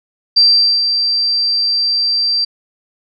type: tone with ADSR envelope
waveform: sine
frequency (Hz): 4699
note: D8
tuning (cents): 0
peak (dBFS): -5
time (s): 0.36-2.45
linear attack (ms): 13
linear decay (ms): 440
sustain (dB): -7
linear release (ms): 10
effects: none